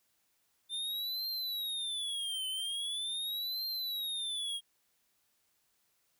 square tone with vibrato, 3568 Hz, A7, 23 cents sharp, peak -35 dBFS, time 0.69-4.61 s, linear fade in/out 50 ms, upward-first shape triangle, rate 0.42 Hz, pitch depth 280 cents each way, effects white hiss -75 dBFS RMS until 6.19 s

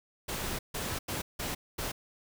pink noise bursts at uneven times, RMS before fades -35 dBFS, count 5, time 0.28-0.59 / 0.74-0.99 / 1.08-1.22 / 1.39-1.55 / 1.78-1.92 s, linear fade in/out 10 ms, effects none

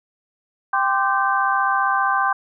sine tone cluster, 788 / 1041 / 1176 / 1550 Hz, G5 / C6 / D6 / G6, +9 / -9 / +2 / -20 cents, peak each -22 dBFS, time 0.73-2.33 s, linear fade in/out 5 ms, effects none

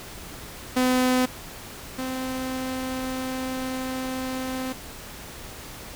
sawtooth tone pair in turn, 253.9 / 259.1 Hz, B3 / C4, +48 / -17 cents, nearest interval unison, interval 35 cents, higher second, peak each -15 / -24 dBFS, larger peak first, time 0.76-1.26 / 1.98-4.73 s, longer second, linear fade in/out 10 ms, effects pink hiss -40 dBFS RMS until 5.95 s

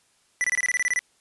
square tone bursts, 1977 Hz, B6, 1 cent sharp, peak -21 dBFS, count 11, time 0.41-0.991 s, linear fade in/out 0 ms, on 31 ms, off 24 ms, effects white hiss -64 dBFS RMS until 1.2 s + resampled to 24000 Hz

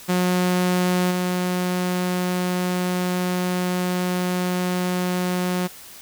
sawtooth tone with level steps, 180.7 Hz, F#3, 41 cents flat, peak -14 / -17 dBFS, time 0.08-5.68 s, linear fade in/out 20 ms, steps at 1.1 s, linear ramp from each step 20 ms, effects white hiss -42 dBFS RMS until 6.01 s

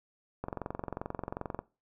click train, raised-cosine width 1 ms, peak -21 dBFS, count 27, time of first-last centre 0.44-1.59 s, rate 22.6 Hz, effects noise-tail reverb RT60 0.3 s tail -20 dB re dry

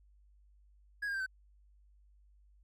triangle tone with pitch steps, 1661.2 / 1615.8 / 1571.6 / 1528.6 Hz, G#6 / G#6 / G6 / G6, 0 / -48 / +4 / -44 cents, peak -32 dBFS, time 1.02-1.264 s, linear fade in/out 10 ms, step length 61 ms, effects added 50 Hz sine -61 dBFS peak until 2.63 s

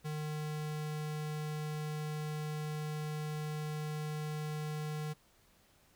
square tone, 152.3 Hz, D#3, 37 cents flat, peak -37 dBFS, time 0.04-5.14 s, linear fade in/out 20 ms, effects pink hiss -67 dBFS RMS until 5.95 s

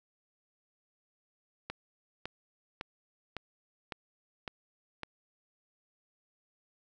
click train, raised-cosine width 0.3 ms, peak -21 dBFS, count 7, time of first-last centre 1.7-5.033 s, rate 1.8 Hz, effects none

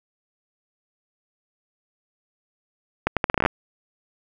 accelerating click train, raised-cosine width 0.5 ms, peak -4 dBFS, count 11, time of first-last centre 3.07-3.461 s, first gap 97 ms, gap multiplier 0.77, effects none

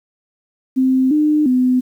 sine tone with pitch steps, 260.6 / 302.4 / 253.3 Hz, C4 / D#4 / B3, -7 / -49 / +44 cents, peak -11 dBFS, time 0.76-1.81 s, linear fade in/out 20 ms, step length 350 ms, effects 8-bit

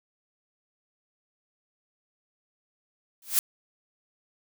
blue noise with exponential growth, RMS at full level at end -18 dBFS, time 3.22-3.39 s, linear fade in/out 1 ms, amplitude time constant 36 ms, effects none

